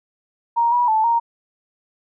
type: tone with pitch steps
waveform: sine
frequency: 936 / 969 / 875 / 932 Hz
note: A#5 / B5 / A5 / A#5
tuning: +7 / -33 / -10 / -1 cents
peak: -14 dBFS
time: 0.56-1.2 s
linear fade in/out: 20 ms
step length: 160 ms
effects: none